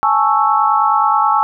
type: chord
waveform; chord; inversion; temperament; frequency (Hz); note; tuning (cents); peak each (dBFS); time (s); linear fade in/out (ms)
sine; A major seventh; third; equal; 830.6 / 880 / 1108.7 / 1318.5; G#5 / A5 / C#6 / E6; 0 / 0 / 0 / 0; -16; 0.03-1.43; 0
effects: none